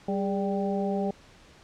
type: harmonic tone with a mistuned harmonic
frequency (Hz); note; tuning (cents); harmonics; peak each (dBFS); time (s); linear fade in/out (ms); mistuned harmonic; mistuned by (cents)
196; G3; 0; 1 / 2 / 3 / 4; -28 / -31 / -33 / -34; 0.08-1.11; 5; 2; +63
effects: pink hiss -54 dBFS RMS until 1.63 s + low-pass 6000 Hz 12 dB/octave